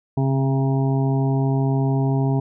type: harmonic tone with a mistuned harmonic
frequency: 134.7 Hz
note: C#3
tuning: 49 cents flat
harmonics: 1 / 2 / 3 / 5 / 6 / 7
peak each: -18 / -24 / -28 / -32 / -34 / -35 dBFS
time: 0.17-2.4 s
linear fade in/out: 5 ms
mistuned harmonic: 1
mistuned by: +18 cents
effects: none